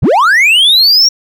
triangle linear sweep, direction up, 61.5 to 5670 Hz, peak -3 dBFS, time 0.02-1.09 s, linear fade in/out 10 ms, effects none

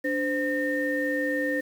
sine tone cluster, 291.6 / 517 / 1824 Hz, D4 / C5 / A#6, -12 / -21 / -38 cents, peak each -28 dBFS, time 0.04-1.61 s, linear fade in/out 10 ms, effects tanh soft clip ceiling -15 dBFS + 8-bit

